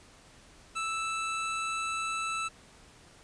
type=tone; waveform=25% pulse; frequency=1318.5 Hz; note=E6; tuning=in tune; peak=-27 dBFS; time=0.75-2.49 s; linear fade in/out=20 ms; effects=pink hiss -56 dBFS RMS until 3.23 s + resampled to 22050 Hz